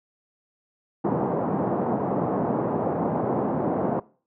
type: band-pass noise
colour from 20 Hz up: pink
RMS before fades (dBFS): -25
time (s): 1.04-4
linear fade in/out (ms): 10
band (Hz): 150 to 910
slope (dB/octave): 24
effects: noise-tail reverb RT60 0.4 s tail -21 dB re dry